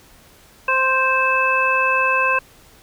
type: harmonic tone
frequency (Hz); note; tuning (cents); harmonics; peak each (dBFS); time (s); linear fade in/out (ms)
523.3; C5; 0; 1 / 2 / 3 / 5; -24 / -19 / -21 / -19; 0.68-2.39; 5
effects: pink hiss -49 dBFS RMS until 2.82 s